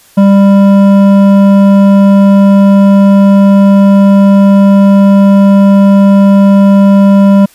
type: tone with hard clipping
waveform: triangle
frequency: 198 Hz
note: G3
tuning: 18 cents sharp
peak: -3 dBFS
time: 0.17-7.46 s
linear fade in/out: 10 ms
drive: 14 dB
effects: white hiss -42 dBFS RMS until 7.54 s + resampled to 32000 Hz